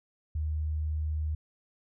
sine tone, 77 Hz, D#2, 17 cents flat, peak -28 dBFS, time 0.35-1.35 s, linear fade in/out 5 ms, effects none

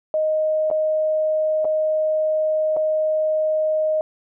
sine tone with dropouts, 622.3 Hz, D#5, in tune, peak -17 dBFS, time 0.14-4.01 s, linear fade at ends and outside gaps 1 ms, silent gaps 0.702-0.712 / 1.646-1.652 / 2.765-2.769 s, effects none

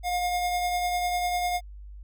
square tone with tremolo, 713 Hz, F5, 36 cents sharp, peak -24 dBFS, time 0.03-1.61 s, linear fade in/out 50 ms, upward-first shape triangle, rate 10 Hz, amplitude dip 35%, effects added 50 Hz sine -40 dBFS peak until 2.03 s

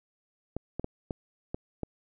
clicks, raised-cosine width 2 ms, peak -19 dBFS, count 6, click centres 0.566 / 0.796 / 0.844 / 1.108 / 1.545 / 1.833 s, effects none

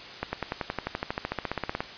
accelerating click train, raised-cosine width 0.5 ms, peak -13 dBFS, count 22, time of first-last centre 0.23-1.805 s, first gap 100 ms, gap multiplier 0.97, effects white hiss -42 dBFS RMS until 1.97 s + resampled to 11025 Hz

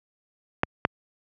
clicks, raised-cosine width 0.5 ms, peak -4 dBFS, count 2, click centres 0.634 / 0.851 s, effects high-pass 80 Hz 12 dB/octave

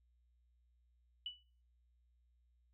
sine tone with exponential decay, 2960 Hz, F#7, in tune, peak -37 dBFS, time 1.26-1.43 s, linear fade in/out 2 ms, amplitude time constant 35 ms, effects noise-tail reverb RT60 0.5 s tail -26 dB re dry + added 60 Hz sine -70 dBFS peak until 2.73 s

